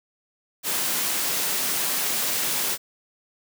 white high-pass noise, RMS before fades -25 dBFS, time 0.63-2.78 s, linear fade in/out 50 ms, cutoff 140 Hz, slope 24 dB/octave, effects none

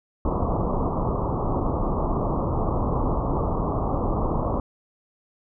pink low-pass noise, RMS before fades -24 dBFS, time 0.25-4.6 s, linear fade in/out 2 ms, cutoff 1200 Hz, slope 96 dB/octave, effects none

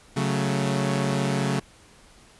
sawtooth chord, F# minor, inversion second, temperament equal, 138.59 / 185 / 220 Hz, C#3 / F#3 / A3, 0 / 0 / 0 cents, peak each -21 / -24 / -25 dBFS, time 0.16-1.6 s, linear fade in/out 10 ms, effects pink hiss -53 dBFS RMS until 2.39 s + resampled to 24000 Hz

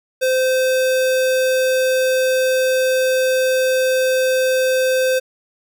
square tone, 517 Hz, C5, 21 cents flat, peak -15 dBFS, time 0.21-5.2 s, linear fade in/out 20 ms, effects none

